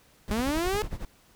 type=noise with tremolo; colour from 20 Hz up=brown; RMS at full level=-32 dBFS; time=0.28-1.05 s; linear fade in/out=0 ms; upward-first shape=sine; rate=11 Hz; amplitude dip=85%
type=linear sweep; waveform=sawtooth; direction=up; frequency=201.2 to 433 Hz; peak=-22 dBFS; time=0.31-0.82 s; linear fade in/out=0 ms
effects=pink hiss -60 dBFS RMS until 1.35 s